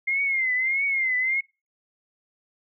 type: tone with vibrato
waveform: sine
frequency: 2112 Hz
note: C7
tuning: 16 cents sharp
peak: -21 dBFS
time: 0.07-1.41 s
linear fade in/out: 10 ms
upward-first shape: triangle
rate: 1.6 Hz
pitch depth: 110 cents each way
effects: noise-tail reverb RT60 0.3 s tail -26 dB re dry